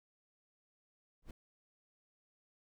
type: noise with exponential growth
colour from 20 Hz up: brown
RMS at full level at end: -38 dBFS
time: 1.22-1.31 s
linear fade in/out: 5 ms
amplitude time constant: 19 ms
effects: none